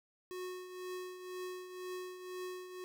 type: tone with tremolo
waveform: square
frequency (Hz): 365.9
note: F#4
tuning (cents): -19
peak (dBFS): -40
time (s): 0.31-2.84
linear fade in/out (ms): 0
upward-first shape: triangle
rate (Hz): 2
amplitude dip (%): 65
effects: none